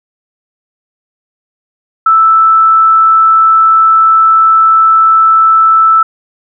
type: tone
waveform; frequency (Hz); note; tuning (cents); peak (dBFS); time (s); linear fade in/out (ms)
sine; 1318.5; E6; 0; -3; 2.06-6.03; 5
effects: none